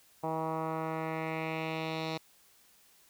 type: tone with low-pass filter sweep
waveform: 10% pulse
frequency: 160 Hz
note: D#3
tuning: 49 cents sharp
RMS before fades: -35 dBFS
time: 0.23-2.18 s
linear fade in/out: 10 ms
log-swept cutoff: 900 to 4300 Hz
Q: 2.3
effects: white hiss -63 dBFS RMS until 3.09 s